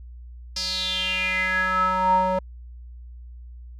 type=tone with band-pass filter sweep; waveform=square; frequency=186 Hz; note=F#3; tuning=9 cents sharp; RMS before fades=-23 dBFS; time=0.56-2.39 s; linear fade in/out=5 ms; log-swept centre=5100 to 700 Hz; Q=6.9; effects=added 60 Hz sine -38 dBFS peak until 3.79 s